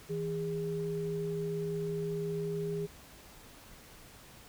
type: tone pair together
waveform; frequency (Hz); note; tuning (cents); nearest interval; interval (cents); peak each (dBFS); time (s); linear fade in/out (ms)
sine; 162.15 / 408.6; E3 / G#4; -28 / -28; octave + major third; 1600; -36 / -34; 0.09-2.87; 20
effects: pink hiss -54 dBFS RMS until 4.48 s